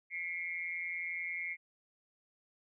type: tone with amplitude modulation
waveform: sine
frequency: 2153 Hz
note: C7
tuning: 49 cents sharp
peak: -32 dBFS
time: 0.1-1.57 s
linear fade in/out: 50 ms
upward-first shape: sine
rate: 171 Hz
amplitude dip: 90%
effects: none